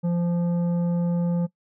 triangle tone with tanh clipping, 173 Hz, F3, 16 cents flat, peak -22 dBFS, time 0.03-1.47 s, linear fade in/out 20 ms, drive 13 dB, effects noise-tail reverb RT60 0.1 s tail -20 dB re dry

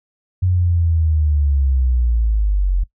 sine linear sweep, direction down, 92.5 to 43.49 Hz, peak -13 dBFS, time 0.42-2.84 s, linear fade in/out 10 ms, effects noise-tail reverb RT60 0.1 s tail -19 dB re dry

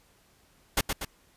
pink noise with echo, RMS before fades -24 dBFS, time 0.77-0.81 s, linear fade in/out 5 ms, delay 120 ms, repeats 2, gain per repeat -5 dB, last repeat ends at 1.05 s, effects pink hiss -63 dBFS RMS until 1.36 s + resampled to 32000 Hz

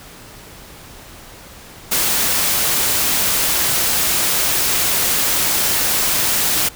white noise, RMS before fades -17 dBFS, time 1.91-6.69 s, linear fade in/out 10 ms, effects pink hiss -39 dBFS RMS until 6.75 s

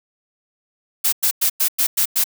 blue noise bursts, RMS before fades -17 dBFS, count 7, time 1.04-2.242 s, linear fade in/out 10 ms, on 86 ms, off 100 ms, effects none

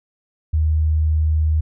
sine tone, 77.9 Hz, D#2, 3 cents sharp, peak -14 dBFS, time 0.53-1.61 s, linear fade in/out 10 ms, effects none

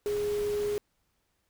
sine tone in noise, 414.1 Hz, G#4, 5 cents flat, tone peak -27 dBFS, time 0.06-0.78 s, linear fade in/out 0 ms, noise pink, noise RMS -43 dBFS, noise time 0.06-0.78 s, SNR +13 dB, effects pink hiss -75 dBFS RMS until 1.49 s

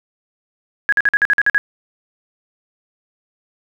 sine tone bursts, 1661.2 Hz, G#6, in tune, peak -10 dBFS, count 9, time 0.89-1.58 s, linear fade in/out 0 ms, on 34 ms, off 48 ms, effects 8-bit

